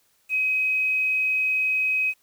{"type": "tone with quantisation", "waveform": "sine", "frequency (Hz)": 2531, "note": "D#7", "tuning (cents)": 29, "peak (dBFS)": -20, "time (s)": [0.29, 2.14], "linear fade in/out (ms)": 50, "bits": 8, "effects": ["white hiss -65 dBFS RMS until 2.22 s"]}